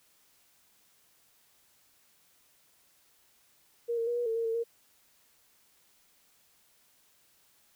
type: tone with pitch steps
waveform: sine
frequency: 470.5 / 459.6 / 477.7 / 481.5 / 449.7 / 460 / 451.7 / 464.8 Hz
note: A#4 / A#4 / A#4 / B4 / A4 / A#4 / A4 / A#4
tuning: +16 / -25 / +42 / -44 / +38 / -23 / +45 / -5 cents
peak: -28 dBFS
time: 3.88-4.64 s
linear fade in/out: 20 ms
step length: 95 ms
effects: white hiss -66 dBFS RMS until 7.75 s